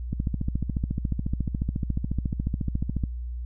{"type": "click train", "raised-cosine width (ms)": 5, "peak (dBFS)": -14, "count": 42, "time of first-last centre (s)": [0.13, 3.038], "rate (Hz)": 14.1, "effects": ["added 60 Hz sine -30 dBFS peak until 3.45 s"]}